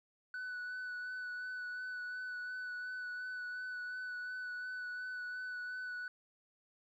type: tone with vibrato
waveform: sine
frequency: 1489 Hz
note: F#6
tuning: 11 cents sharp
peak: -37 dBFS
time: 0.34-6.08 s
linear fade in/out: 2 ms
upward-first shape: sine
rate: 2.8 Hz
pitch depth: 18 cents each way
effects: tanh soft clip ceiling -39 dBFS + 13-bit